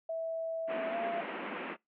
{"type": "tone with pitch glide", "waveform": "sine", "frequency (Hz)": [654, 684.1], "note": ["E5", "F5"], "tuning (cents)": [-14, -36], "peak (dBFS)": -33, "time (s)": [0.09, 1.21], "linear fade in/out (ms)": 5, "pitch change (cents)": 78, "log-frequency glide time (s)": [0.89, 0.96]}
{"type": "band-pass noise", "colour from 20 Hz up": "pink", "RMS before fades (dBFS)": -40, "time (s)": [0.67, 1.77], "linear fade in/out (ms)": 50, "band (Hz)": [200, 2800], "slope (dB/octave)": 48}
{"effects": ["noise-tail reverb RT60 0.2 s tail -26 dB re dry"]}